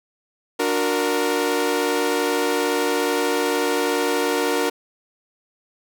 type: chord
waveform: sawtooth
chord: D augmented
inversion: none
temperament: equal with one note detuned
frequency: 293.7 / 363.8 / 466.2 Hz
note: D4 / F#4 / A#4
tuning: 0 / -29 / 0 cents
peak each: -21 / -21 / -18 dBFS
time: 0.59-4.7 s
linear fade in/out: 10 ms
effects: none